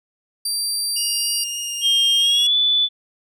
25% pulse tone, 4699 Hz, D8, in tune, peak -16 dBFS, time 0.45-1.44 s, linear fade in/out 5 ms
20% pulse tone with vibrato, 2834 Hz, F7, 25 cents sharp, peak -19 dBFS, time 0.96-2.47 s, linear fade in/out 5 ms, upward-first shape triangle, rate 3.5 Hz, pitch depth 10 cents each way
sine tone with pitch glide, 3208 to 3478 Hz, G7 to A7, +39 to -21 cents, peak -14 dBFS, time 1.81-2.89 s, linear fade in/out 50 ms, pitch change +140 cents, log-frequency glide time 2.18-2.56 s
effects none

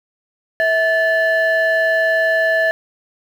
sine tone pair together, 650 / 1740.8 Hz, E5 / A6, -24 / -19 cents, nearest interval octave + perfect fourth, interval 1705 cents, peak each -14 dBFS, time 0.6-2.71 s, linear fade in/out 0 ms, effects tanh soft clip ceiling -9 dBFS + 7-bit

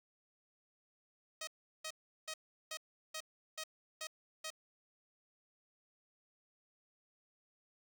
5% pulse tone bursts, 630 Hz, D#5, 21 cents sharp, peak -30 dBFS, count 8, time 1.41-4.504 s, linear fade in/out 5 ms, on 63 ms, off 370 ms, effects none

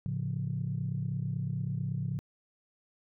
sine chord, A augmented, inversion none, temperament equal with one note detuned, 109.49 / 138.59 / 174.61 Hz, A2 / C#3 / E#3, -8 / 0 / 0 cents, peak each -35 / -33 / -36 dBFS, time 0.06-2.19 s, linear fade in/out 0 ms, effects tanh soft clip ceiling -22 dBFS

